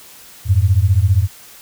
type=beating tone pair; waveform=sine; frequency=88.2 / 103.2 Hz; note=F2 / G#2; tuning=+18 / -10 cents; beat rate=15 Hz; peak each=-13 dBFS; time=0.45-1.28 s; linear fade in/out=50 ms; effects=white hiss -41 dBFS RMS until 1.61 s